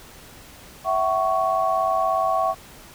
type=tone cluster; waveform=sine; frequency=658 / 755 / 1112 Hz; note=E5 / F#5 / C#6; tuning=-3 / +35 / +5 cents; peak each=-23 dBFS; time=0.84-2.55 s; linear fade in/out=50 ms; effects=pink hiss -45 dBFS RMS until 2.94 s